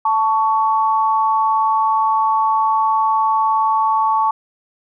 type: tone pair together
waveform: sine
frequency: 880.5 / 1120 Hz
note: A5 / C#6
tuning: +1 / +18 cents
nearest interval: major third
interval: 417 cents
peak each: -15 / -17 dBFS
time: 0.05-4.31 s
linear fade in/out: 5 ms
effects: none